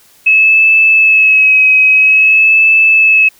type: tone with vibrato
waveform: sine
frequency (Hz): 2581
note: E7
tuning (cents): -37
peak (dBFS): -4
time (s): 0.26-3.29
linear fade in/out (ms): 10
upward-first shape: sine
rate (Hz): 0.5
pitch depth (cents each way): 29
effects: white hiss -46 dBFS RMS until 3.39 s